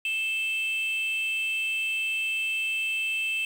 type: tone pair together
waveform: triangle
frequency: 2637 / 3136 Hz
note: E7 / G7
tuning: 0 / 0 cents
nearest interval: minor third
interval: 300 cents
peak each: -23 / -31 dBFS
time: 0.05-3.45 s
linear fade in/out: 2 ms
effects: tanh soft clip ceiling -22 dBFS + 8-bit